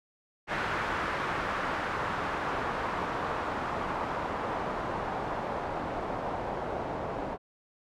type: noise with low-pass filter sweep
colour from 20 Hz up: white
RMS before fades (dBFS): -33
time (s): 0.47-7.38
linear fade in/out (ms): 50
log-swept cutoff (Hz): 1500 to 730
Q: 1.4
effects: none